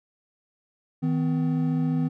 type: tone pair together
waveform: triangle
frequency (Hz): 159.2 / 253.6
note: D#3 / B3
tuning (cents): +40 / +46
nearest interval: minor sixth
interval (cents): 806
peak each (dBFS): -22 / -23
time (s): 1.02-2.09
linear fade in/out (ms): 20
effects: none